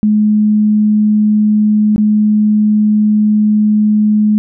sine tone with dropouts, 211.8 Hz, G#3, 34 cents sharp, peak -7 dBFS, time 0.03-4.38 s, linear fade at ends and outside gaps 0 ms, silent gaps 1.961-1.98 s, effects none

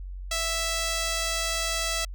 5% pulse tone, 659.3 Hz, E5, in tune, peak -15 dBFS, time 0.31-2.05 s, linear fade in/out 5 ms, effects added 46 Hz sine -34 dBFS peak until 2.14 s

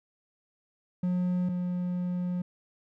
triangle tone pair in turn, 180 / 178.86 Hz, F#3 / F3, -47 / +42 cents, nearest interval unison, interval 11 cents, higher first, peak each -23 / -26 dBFS, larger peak first, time 1.03-1.49 / 1.49-2.42 s, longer second, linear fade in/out 5 ms, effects none

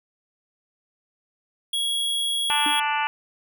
square tone, 3322 Hz, G#7, in tune, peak -23 dBFS, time 1.73-2.8 s, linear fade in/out 5 ms
harmonic tone, 293.7 Hz, D4, in tune, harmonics 3 / 4 / 5 / 6 / 7 / 8 / 9 / 10, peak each -24 / -31 / -30 / -34 / -36 / -32 / -31 / -34 dBFS, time 2.5-3.07 s, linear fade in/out 0 ms
sine tone with exponential decay, 293.7 Hz, D4, in tune, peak -25 dBFS, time 2.66-2.81 s, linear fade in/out 2 ms, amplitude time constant 32 ms
effects none

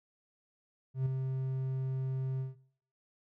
triangle tone with ADSR envelope, 131.7 Hz, C3, 12 cents sharp, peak -24 dBFS, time 0.94-2.56 s, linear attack 120 ms, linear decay 6 ms, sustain -5 dB, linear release 160 ms, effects noise-tail reverb RT60 0.6 s tail -19 dB re dry

